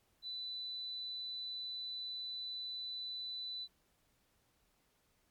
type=tone; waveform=sine; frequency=3989 Hz; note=B7; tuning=17 cents sharp; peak=-40 dBFS; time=0.22-3.68 s; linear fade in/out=50 ms; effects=pink hiss -75 dBFS RMS until 5.3 s + MP3 96 kbps